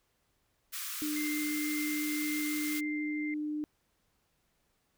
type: high-pass noise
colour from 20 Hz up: white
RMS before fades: -39 dBFS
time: 0.72-2.81 s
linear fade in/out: 20 ms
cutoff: 1100 Hz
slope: 96 dB/octave
type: tone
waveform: sine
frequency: 301 Hz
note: D4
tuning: 43 cents sharp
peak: -32 dBFS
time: 1.02-3.64 s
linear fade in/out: 0 ms
type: tone with tremolo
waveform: sine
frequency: 2093 Hz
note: C7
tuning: in tune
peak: -37 dBFS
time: 1.16-3.34 s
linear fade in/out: 2 ms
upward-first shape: triangle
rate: 1.9 Hz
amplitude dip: 25%
effects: pink hiss -75 dBFS RMS until 4.97 s